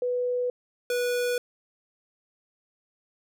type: tone pair in turn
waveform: sine / square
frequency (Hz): 493.9 / 489.1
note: B4 / B4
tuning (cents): 0 / -17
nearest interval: unison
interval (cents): 17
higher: first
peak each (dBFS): -24 / -25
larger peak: first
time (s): 0.02-0.5 / 0.9-1.38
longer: neither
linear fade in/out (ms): 2
effects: none